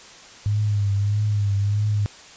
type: tone with vibrato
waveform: sine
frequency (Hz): 102.6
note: G#2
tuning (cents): -21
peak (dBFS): -18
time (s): 0.46-2.06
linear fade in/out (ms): 0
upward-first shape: triangle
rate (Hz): 1.6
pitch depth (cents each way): 59
effects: white hiss -44 dBFS RMS until 2.36 s + resampled to 16000 Hz